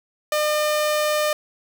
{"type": "tone", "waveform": "sawtooth", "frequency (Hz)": 604, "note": "D5", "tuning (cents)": 48, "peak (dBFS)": -15, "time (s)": [0.32, 1.33], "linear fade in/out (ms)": 2, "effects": []}